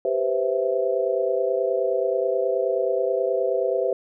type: chord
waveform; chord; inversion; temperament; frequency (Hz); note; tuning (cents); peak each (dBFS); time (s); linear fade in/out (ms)
sine; C major seventh; second; equal; 392 / 493.9 / 523.3 / 659.3; G4 / B4 / C5 / E5; 0 / 0 / 0 / 0; -26 / -26 / -24 / -27; 0.05-3.93; 2
effects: none